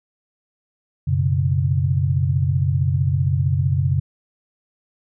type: chord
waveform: sine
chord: F# suspended fourth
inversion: none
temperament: just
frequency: 92.5 / 123.33 / 138.75 Hz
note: F#2 / B2 / C#3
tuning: 0 / -2 / +2 cents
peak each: -20 / -23 / -19 dBFS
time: 1.07-4 s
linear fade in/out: 10 ms
effects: none